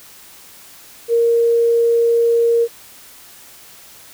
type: tone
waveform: sine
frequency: 466.2 Hz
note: A#4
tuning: in tune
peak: -11 dBFS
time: 1.08-2.68 s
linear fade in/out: 50 ms
effects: white hiss -42 dBFS RMS until 4.13 s